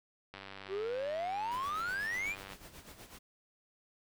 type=click train; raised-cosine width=0.3 ms; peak=-30 dBFS; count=215; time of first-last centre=0.34-2.533 s; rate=97.6 Hz
type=exponential sweep; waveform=triangle; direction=up; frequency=371.1 to 2489 Hz; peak=-32 dBFS; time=0.68-2.36 s; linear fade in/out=50 ms
type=noise with tremolo; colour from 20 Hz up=pink; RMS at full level=-50 dBFS; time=1.51-3.19 s; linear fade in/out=10 ms; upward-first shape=sine; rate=8.1 Hz; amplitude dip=65%
effects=none